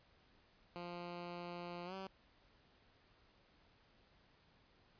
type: tone with pitch glide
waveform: 10% pulse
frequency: 174.61 to 191.52 Hz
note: F3 to G3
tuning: 0 to -40 cents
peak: -37 dBFS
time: 0.76-2.07 s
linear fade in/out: 0 ms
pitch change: +160 cents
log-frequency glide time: 1.85-1.94 s
effects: pink hiss -70 dBFS RMS until 4.99 s + resampled to 11025 Hz